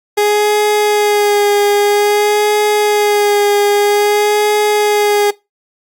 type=tone with vibrato; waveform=30% pulse; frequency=414.3 Hz; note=G#4; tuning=4 cents flat; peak=-7 dBFS; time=0.17-5.31 s; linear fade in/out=10 ms; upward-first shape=sine; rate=0.51 Hz; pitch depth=22 cents each way; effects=noise-tail reverb RT60 0.2 s tail -20 dB re dry + Opus 48 kbps